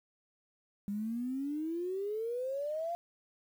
sine exponential sweep, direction up, 198.6 to 700 Hz, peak -33 dBFS, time 0.88-2.95 s, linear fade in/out 0 ms, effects 10-bit

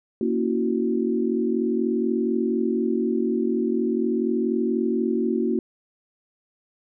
sine chord, F# dominant seventh, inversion first, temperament equal, 233.1 / 277.2 / 329.6 / 370 Hz, A#3 / C#4 / E4 / F#4, 0 / 0 / 0 / 0 cents, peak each -24 / -29 / -27 / -25 dBFS, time 0.21-5.59 s, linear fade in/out 2 ms, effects none

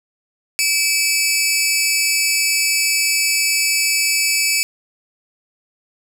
15% pulse tone pair together, 2303 / 2590 Hz, D7 / E7, -34 / -31 cents, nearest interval major second, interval 203 cents, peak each -11 dBFS, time 0.59-4.63 s, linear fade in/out 0 ms, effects none

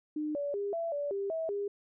sine tone with pitch steps, 303.3 / 573 / 403.8 / 669 / 577 / 396.8 / 648 / 404.7 Hz, D#4 / D5 / G#4 / E5 / D5 / G4 / E5 / G#4, -44 / -43 / -49 / +25 / -31 / +21 / -30 / -45 cents, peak -31 dBFS, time 0.16-1.68 s, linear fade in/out 5 ms, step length 190 ms, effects none

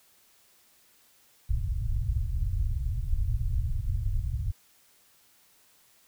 pink low-pass noise, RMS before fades -28 dBFS, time 1.49-4.52 s, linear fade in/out 20 ms, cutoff 120 Hz, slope 48 dB/octave, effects white hiss -62 dBFS RMS until 6.07 s

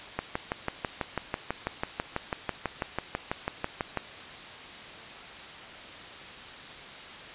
click train, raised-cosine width 0.5 ms, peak -13 dBFS, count 24, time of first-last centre 0.19-3.973 s, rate 6.08 Hz, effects white hiss -43 dBFS RMS until 7.34 s + resampled to 8000 Hz

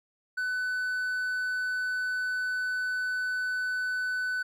triangle tone, 1500 Hz, F#6, 23 cents sharp, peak -26 dBFS, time 0.37-4.43 s, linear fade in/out 10 ms, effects none

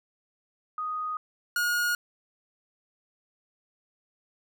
sine / 45% pulse tone pair in turn, 1244.5 / 1436.8 Hz, D#6 / F6, 0 / +49 cents, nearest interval major second, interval 249 cents, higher second, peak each -29 / -24 dBFS, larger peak second, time 0.78-1.17 / 1.56-1.95 s, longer neither, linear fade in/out 2 ms, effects none

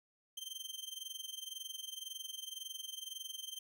sawtooth tone with amplitude modulation, 3136 Hz, G7, in tune, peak -37 dBFS, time 0.37-3.59 s, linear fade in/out 5 ms, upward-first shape sine, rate 21.9 Hz, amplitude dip 85%, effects none

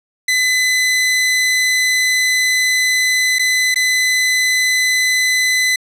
sawtooth tone with dropouts, 2014 Hz, B6, 33 cents sharp, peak -9 dBFS, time 0.28-5.76 s, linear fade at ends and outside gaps 5 ms, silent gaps 3.386-3.393 / 3.744-3.758 s, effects low-pass 11000 Hz 12 dB/octave

